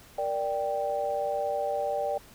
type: chord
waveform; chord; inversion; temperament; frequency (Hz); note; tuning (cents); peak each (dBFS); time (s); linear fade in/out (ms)
sine; G minor; first; equal; 466.2 / 587.3 / 784; Bb4 / D5 / G5; 0 / 0 / 0; -35 / -29 / -31; 0.18-2.18; 5
effects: pink hiss -53 dBFS RMS until 2.34 s